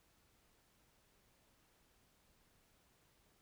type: silence
effects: pink hiss -73 dBFS RMS until 3.41 s